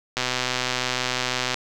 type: click train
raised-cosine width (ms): 0.2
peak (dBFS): -6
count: 174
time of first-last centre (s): 0.17-1.543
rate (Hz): 126
effects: none